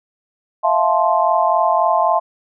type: chord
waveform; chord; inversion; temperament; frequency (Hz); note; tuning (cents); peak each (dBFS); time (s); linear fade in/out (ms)
sine; F major seventh; third; just; 654.8 / 698.5 / 873.1 / 1047.7; E5 / F5 / A5 / C6; -12 / 0 / -14 / +2; -18; 0.63-2.2; 20
effects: none